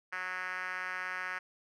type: tone with band-pass filter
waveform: 5% pulse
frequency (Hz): 183.8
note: F#3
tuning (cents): -11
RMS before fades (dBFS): -38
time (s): 0.12-1.39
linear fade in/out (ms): 10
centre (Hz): 1700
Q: 2.4
effects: none